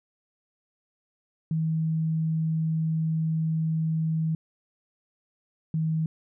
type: tone pair in turn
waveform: sine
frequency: 160 / 159.3 Hz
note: D#3 / D#3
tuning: +49 / +41 cents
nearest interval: unison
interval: 8 cents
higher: first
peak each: -23 dBFS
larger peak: neither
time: 1.51-4.35 / 5.74-6.06 s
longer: first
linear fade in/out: 2 ms
effects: none

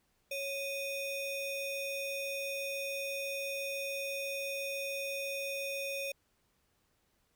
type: ring-modulated tone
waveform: square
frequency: 1520 Hz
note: F#6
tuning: 46 cents sharp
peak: -33 dBFS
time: 0.31-6.12 s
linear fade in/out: 5 ms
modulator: 967 Hz
effects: pink hiss -75 dBFS RMS until 7.35 s

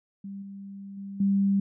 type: tone with level steps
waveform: sine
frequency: 197.5 Hz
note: G3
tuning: 13 cents sharp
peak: -35 / -38 / -35 / -20 dBFS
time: 0.24-1.6 s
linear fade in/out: 5 ms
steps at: 0.42 / 0.97 / 1.2 s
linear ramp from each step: 5 ms
effects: none

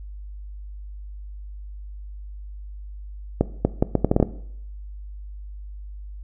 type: accelerating click train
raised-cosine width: 2 ms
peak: -3 dBFS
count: 9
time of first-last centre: 3.41-4.227 s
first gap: 240 ms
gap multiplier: 0.73
effects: noise-tail reverb RT60 0.7 s tail -17 dB re dry + added 50 Hz sine -34 dBFS peak until 6.23 s

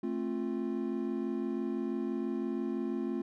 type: chord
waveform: triangle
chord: F major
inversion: first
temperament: equal with one note detuned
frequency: 220 / 266 / 349.2 Hz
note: A3 / C4 / F4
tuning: 0 / +29 / 0 cents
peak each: -34 / -34 / -34 dBFS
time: 0.03-3.22 s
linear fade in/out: 5 ms
effects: none

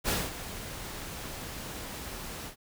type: noise with ADSR envelope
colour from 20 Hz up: pink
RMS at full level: -27 dBFS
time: 0.04-2.56 s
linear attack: 45 ms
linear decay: 220 ms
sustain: -13 dB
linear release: 97 ms
effects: none

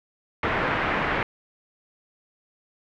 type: low-pass noise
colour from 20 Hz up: white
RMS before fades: -25 dBFS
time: 0.43-1.23 s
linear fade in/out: 2 ms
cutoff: 2100 Hz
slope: 24 dB/octave
effects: none

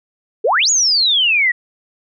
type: exponential two-way sweep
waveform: sine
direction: up then down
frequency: 392 to 6970 to 1886 Hz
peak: -11 dBFS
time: 0.44-1.52 s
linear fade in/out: 10 ms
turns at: 0.7 s
effects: none

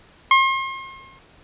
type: tone with exponential decay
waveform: 25% pulse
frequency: 1072 Hz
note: C6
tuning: 42 cents sharp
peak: -6 dBFS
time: 0.31-1.19 s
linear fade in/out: 2 ms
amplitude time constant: 190 ms
effects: pink hiss -51 dBFS RMS until 1.43 s + resampled to 8000 Hz

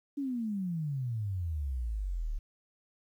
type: exponential sweep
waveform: sine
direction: down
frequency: 290 to 34.82 Hz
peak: -31 dBFS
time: 0.17-2.39 s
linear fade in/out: 10 ms
effects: 11-bit

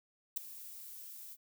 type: noise with ADSR envelope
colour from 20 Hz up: violet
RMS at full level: -32 dBFS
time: 0.36-1.37 s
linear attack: 12 ms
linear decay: 6 ms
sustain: -17 dB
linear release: 47 ms
effects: none

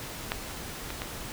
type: clicks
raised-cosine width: 0.3 ms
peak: -11 / -19 / -17 dBFS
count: 3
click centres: 0.319 / 0.904 / 1.019 s
effects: pink hiss -39 dBFS RMS until 1.32 s

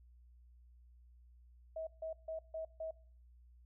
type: tone bursts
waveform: sine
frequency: 642 Hz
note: E5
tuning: 46 cents flat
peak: -39 dBFS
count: 5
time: 1.76-2.91 s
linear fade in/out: 5 ms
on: 110 ms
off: 150 ms
effects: noise-tail reverb RT60 0.5 s tail -21 dB re dry + added 60 Hz sine -59 dBFS peak until 3.65 s

